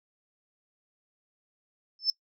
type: tone with exponential growth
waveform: sine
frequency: 5274 Hz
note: E8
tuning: in tune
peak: -17 dBFS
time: 1.99-2.1 s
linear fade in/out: 1 ms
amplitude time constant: 23 ms
effects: noise-tail reverb RT60 0.1 s tail -23 dB re dry + tanh soft clip ceiling -16 dBFS